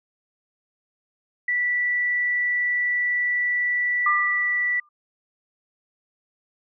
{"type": "tone", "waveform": "sine", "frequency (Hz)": 1962, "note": "B6", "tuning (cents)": -12, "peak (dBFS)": -20, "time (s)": [1.48, 4.8], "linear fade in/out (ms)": 5}
{"type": "tone with exponential decay", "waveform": "sine", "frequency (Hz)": 1197, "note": "D6", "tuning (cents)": 33, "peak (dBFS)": -17, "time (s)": [4.06, 4.89], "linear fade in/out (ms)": 5, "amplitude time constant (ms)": 180}
{"effects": []}